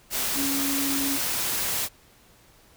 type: tone in noise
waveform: sine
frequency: 277.2 Hz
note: C#4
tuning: in tune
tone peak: -27 dBFS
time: 0.34-1.19 s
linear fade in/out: 50 ms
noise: white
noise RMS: -27 dBFS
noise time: 0.1-1.89 s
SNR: -3 dB
effects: pink hiss -56 dBFS RMS until 2.76 s